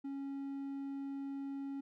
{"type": "tone", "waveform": "triangle", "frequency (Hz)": 276, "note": "C#4", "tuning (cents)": -7, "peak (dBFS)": -37, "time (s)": [0.04, 1.81], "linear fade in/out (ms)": 10, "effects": []}